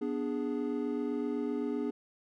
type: chord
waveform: triangle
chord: G# diminished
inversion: first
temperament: equal with one note detuned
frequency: 245.9 / 293.7 / 415.3 Hz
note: B3 / D4 / G#4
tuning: -7 / 0 / 0 cents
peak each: -33 / -33 / -34 dBFS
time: 0.01-1.91 s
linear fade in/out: 10 ms
effects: none